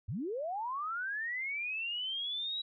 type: linear sweep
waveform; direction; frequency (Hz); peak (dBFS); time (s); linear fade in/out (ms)
sine; up; 77.5 to 3899; -34; 0.08-2.62; 10
effects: none